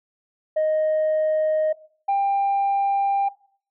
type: tone pair in turn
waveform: sine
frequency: 622.3 / 794.2 Hz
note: D#5 / G5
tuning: 0 / +22 cents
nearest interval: major third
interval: 422 cents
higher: second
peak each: -16 dBFS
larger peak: neither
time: 0.56-1.73 / 2.08-3.29 s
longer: second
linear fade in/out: 10 ms
effects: noise-tail reverb RT60 0.5 s tail -20 dB re dry + tanh soft clip ceiling -16 dBFS

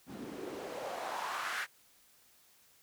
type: noise with band-pass filter sweep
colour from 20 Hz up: white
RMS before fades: -40 dBFS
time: 0.06-1.67 s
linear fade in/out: 50 ms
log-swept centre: 200 to 1700 Hz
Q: 2.5
effects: white hiss -65 dBFS RMS until 2.82 s

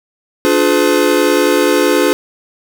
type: chord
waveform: square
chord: D diminished seventh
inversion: none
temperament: just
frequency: 293.7 / 352.4 / 422.9 / 507.5 Hz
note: D4 / F4 / Ab4 / Cb5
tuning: 0 / +16 / +31 / +47 cents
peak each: -16 dBFS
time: 0.45-2.13 s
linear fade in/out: 0 ms
effects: none

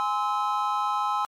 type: chord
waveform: triangle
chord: Ab augmented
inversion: none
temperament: just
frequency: 830.6 / 1038.3 / 1297.8 Hz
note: Ab5 / C6 / E6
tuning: 0 / -14 / -27 cents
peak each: -26 dBFS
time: 0-1.25 s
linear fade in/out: 0 ms
effects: MP3 64 kbps

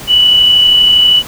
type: tone with amplitude modulation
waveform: sine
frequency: 2960 Hz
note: F#7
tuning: in tune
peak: -3 dBFS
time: 0.07-1.23 s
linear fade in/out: 50 ms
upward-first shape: sine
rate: 32.6 Hz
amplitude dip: 30%
effects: pink hiss -28 dBFS RMS until 1.27 s

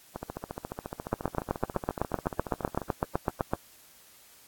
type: two click trains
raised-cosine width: 1 ms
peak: -20 / -11 dBFS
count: 39 / 20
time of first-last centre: 0.16-2.817 / 1.13-3.535 s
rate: 14.3 / 7.9 Hz
effects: white hiss -56 dBFS RMS until 4.47 s + AAC 64 kbps

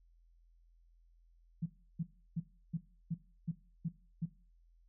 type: tone bursts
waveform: sine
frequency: 165.8 Hz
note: E3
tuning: 10 cents sharp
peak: -32 dBFS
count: 8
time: 1.62-4.258 s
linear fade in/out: 10 ms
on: 41 ms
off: 330 ms
effects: noise-tail reverb RT60 0.4 s tail -18 dB re dry + added 42 Hz sine -63 dBFS peak until 4.88 s

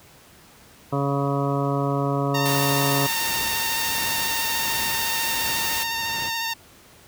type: harmonic tone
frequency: 140 Hz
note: C#3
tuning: 18 cents sharp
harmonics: 1 / 2 / 3 / 4 / 5 / 7 / 8 / 9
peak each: -24 / -27 / -29 / -30 / -31 / -32 / -33 / -34 dBFS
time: 0.92-3.07 s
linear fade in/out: 10 ms
type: tone with vibrato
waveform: 10% pulse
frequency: 915 Hz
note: A#5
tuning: 32 cents flat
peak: -16 dBFS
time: 2.34-6.54 s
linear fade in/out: 10 ms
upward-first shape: sine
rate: 14 Hz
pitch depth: 21 cents each way
type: noise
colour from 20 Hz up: white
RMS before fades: -28 dBFS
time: 2.45-5.84 s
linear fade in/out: 10 ms
type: noise with tremolo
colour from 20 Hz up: pink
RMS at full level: -35 dBFS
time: 3.2-6.3 s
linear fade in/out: 20 ms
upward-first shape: triangle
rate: 1.4 Hz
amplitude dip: 70%
effects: pink hiss -50 dBFS RMS until 7.07 s + high-pass 60 Hz 12 dB/octave

